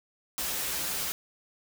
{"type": "noise with comb filter", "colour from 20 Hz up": "white", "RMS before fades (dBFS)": -32, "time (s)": [0.38, 1.12], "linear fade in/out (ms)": 0, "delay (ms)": 8.7, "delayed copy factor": -0.65, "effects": []}